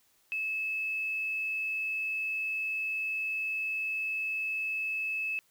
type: tone with quantisation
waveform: sine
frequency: 2600 Hz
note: E7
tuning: 24 cents flat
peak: -30 dBFS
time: 0.32-5.39 s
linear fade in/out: 0 ms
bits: 9
effects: white hiss -68 dBFS RMS until 5.5 s